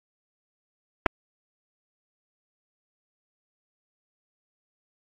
clicks, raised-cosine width 0.5 ms, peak -5 dBFS, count 2, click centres 1.061 / 1.064 s, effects AAC 32 kbps

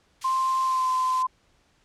white high-pass noise, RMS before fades -38 dBFS, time 0.21-1.23 s, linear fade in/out 10 ms, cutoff 2100 Hz, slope 12 dB/octave
sine tone with pitch glide, 1048 to 1027.6 Hz, C6 to C6, +2 to -32 cents, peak -21 dBFS, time 0.24-1.27 s, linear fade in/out 10 ms, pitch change -34 cents, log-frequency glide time 0.63-0.88 s
effects pink hiss -64 dBFS RMS until 1.84 s + low-pass 7000 Hz 12 dB/octave

